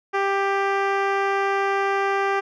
10% pulse tone with low-pass filter, 394.2 Hz, G4, 10 cents sharp, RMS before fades -22 dBFS, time 0.13-2.41 s, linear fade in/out 20 ms, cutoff 2300 Hz, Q 0.51, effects none

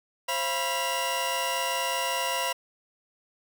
sawtooth tone cluster, 532 / 682 / 979 / 2793 Hz, C5 / F5 / B5 / F7, +29 / -41 / -15 / -1 cents, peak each -30 / -30 / -26 / -29 dBFS, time 0.28-2.53 s, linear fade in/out 10 ms, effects none

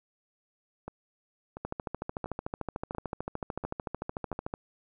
two click trains, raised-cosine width 1 ms, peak -24 / -19 dBFS, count 6 / 40, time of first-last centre 0.88-4.328 / 1.65-4.539 s, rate 1.45 / 13.5 Hz, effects none

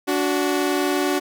sawtooth tone pair together, 289.7 / 370.1 Hz, D4 / F#4, -24 / 0 cents, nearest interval major third, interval 424 cents, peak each -18 dBFS, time 0.07-1.2 s, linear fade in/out 20 ms, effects none

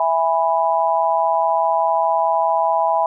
sine chord, E major, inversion none, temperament just, 659.3 / 824.1 / 988.9 Hz, E5 / G#5 / B5, 0 / -14 / +2 cents, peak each -19 dBFS, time 0-3.06 s, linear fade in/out 2 ms, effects none

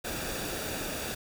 pink noise with comb filter, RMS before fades -35 dBFS, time 0.04-1.15 s, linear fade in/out 10 ms, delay 0.96 ms, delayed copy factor -0.5, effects none

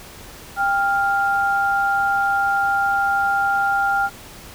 sine tone pair together, 795 / 1397.7 Hz, G5 / F6, +24 / +1 cents, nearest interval minor seventh, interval 977 cents, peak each -19 dBFS, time 0.56-4.1 s, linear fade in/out 50 ms, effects pink hiss -40 dBFS RMS until 4.54 s

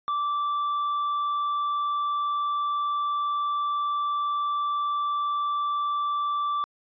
sine tone with hard clipping, 1167 Hz, D6, 11 cents flat, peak -25 dBFS, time 0.08-6.64 s, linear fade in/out 0 ms, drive 3 dB, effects resampled to 11025 Hz

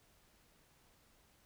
silence, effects pink hiss -69 dBFS RMS until 1.45 s

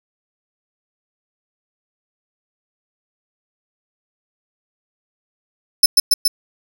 sawtooth tone with echo, 5274 Hz, E8, in tune, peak -3 dBFS, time 5.83-5.86 s, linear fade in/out 5 ms, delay 140 ms, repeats 3, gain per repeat -2 dB, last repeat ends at 6.28 s, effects none

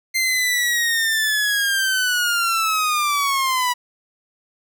sawtooth linear sweep, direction down, 2093 to 972 Hz, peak -14 dBFS, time 0.14-3.74 s, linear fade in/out 20 ms, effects none

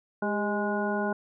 harmonic tone with a mistuned harmonic, 207.7 Hz, G#3, in tune, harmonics 1 / 2 / 3 / 4 / 5 / 7, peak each -30 / -32 / -33 / -34 / -38 / -34 dBFS, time 0.22-1.13 s, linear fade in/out 5 ms, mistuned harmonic 2, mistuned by -55 cents, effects none

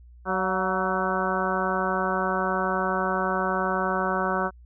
harmonic tone with a mistuned harmonic, 188.2 Hz, F#3, 30 cents sharp, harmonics 1 / 2 / 3 / 4 / 5 / 6 / 7 / 8, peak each -31 / -31 / -31 / -31 / -31 / -31 / -31 / -31 dBFS, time 0.25-4.51 s, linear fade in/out 50 ms, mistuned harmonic 4, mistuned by -46 cents, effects added 60 Hz sine -46 dBFS peak until 4.65 s

